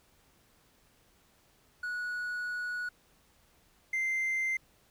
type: tone pair in turn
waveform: triangle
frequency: 1464 / 2084 Hz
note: F#6 / C7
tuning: -19 / -7 cents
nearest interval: tritone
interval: 612 cents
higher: second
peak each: -31 / -26 dBFS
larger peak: second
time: 1.83-2.89 / 3.93-4.57 s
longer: first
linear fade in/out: 5 ms
effects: tanh soft clip ceiling -23 dBFS + pink hiss -66 dBFS RMS until 4.9 s